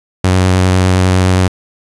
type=tone with vibrato; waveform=sawtooth; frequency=92.5 Hz; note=F#2; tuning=in tune; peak=-4 dBFS; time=0.24-1.48 s; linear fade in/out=5 ms; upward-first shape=triangle; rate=9.8 Hz; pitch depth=20 cents each way; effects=resampled to 24000 Hz + 7-bit